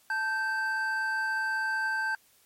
triangle tone pair together, 880 / 1561.2 Hz, A5 / G6, 0 / -8 cents, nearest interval minor seventh, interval 992 cents, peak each -32 / -26 dBFS, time 0.1-2.15 s, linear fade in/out 2 ms, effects white hiss -63 dBFS RMS until 2.45 s + MP3 64 kbps

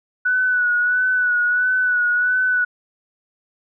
sine tone with vibrato, 1480 Hz, F#6, in tune, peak -15 dBFS, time 0.25-2.65 s, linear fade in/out 10 ms, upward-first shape sine, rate 1.5 Hz, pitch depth 35 cents each way, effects none

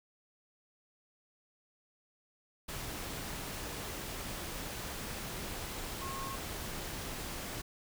sine tone in noise, 1083 Hz, C#6, 41 cents flat, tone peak -41 dBFS, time 6.01-6.36 s, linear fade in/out 10 ms, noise pink, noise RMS -41 dBFS, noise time 2.68-7.62 s, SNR -3 dB, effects none

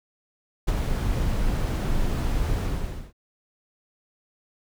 brown noise with ADSR envelope, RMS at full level -19 dBFS, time 0.67-3.13 s, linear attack 16 ms, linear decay 26 ms, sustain -5 dB, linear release 530 ms, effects none

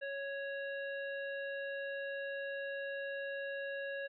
harmonic tone with a mistuned harmonic, 554.4 Hz, C#5, in tune, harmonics 1 / 3 / 5 / 7, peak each -40 / -42 / -51 / -59 dBFS, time 0.01-4.08 s, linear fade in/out 20 ms, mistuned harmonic 7, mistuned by -20 cents, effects none

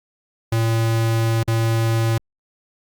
square tone with dropouts, 113.6 Hz, A#2, 44 cents flat, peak -17 dBFS, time 0.52-2.18 s, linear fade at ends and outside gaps 5 ms, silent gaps 1.432-1.477 s, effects Opus 48 kbps

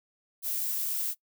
violet noise, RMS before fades -31 dBFS, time 0.42-1.15 s, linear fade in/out 50 ms, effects noise-tail reverb RT60 0.1 s tail -22 dB re dry

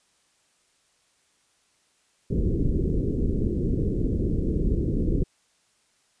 pink low-pass noise, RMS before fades -24 dBFS, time 2.3-5.24 s, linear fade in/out 10 ms, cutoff 440 Hz, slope 48 dB/octave, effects white hiss -66 dBFS RMS until 6.2 s + resampled to 22050 Hz

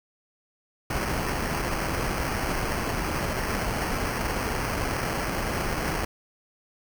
pink noise with sample-and-hold, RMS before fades -28 dBFS, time 0.9-6.05 s, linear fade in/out 5 ms, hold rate 3675 Hz, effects none

